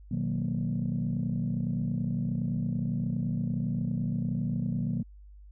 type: chord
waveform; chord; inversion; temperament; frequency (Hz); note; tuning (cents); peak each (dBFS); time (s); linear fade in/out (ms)
sine; B major seventh; none; equal; 123.47 / 155.56 / 185 / 233.1; B2 / D#3 / F#3 / A#3; 0 / 0 / 0 / 0; -32; 0.11-5.03; 5
effects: tanh soft clip ceiling -21 dBFS + added 50 Hz sine -47 dBFS peak until 5.51 s